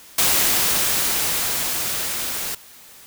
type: noise with level ramp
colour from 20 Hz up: white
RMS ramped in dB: -17 to -27 dBFS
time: 0.18-2.55 s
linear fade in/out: 5 ms
effects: white hiss -45 dBFS RMS until 3.06 s